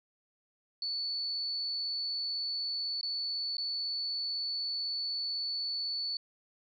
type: tone with dropouts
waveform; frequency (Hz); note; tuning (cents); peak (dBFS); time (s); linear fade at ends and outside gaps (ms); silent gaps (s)
sine; 4458; C#8; +9; -32; 0.82-6.17; 2; 3.012-3.03 / 3.57-3.581
effects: none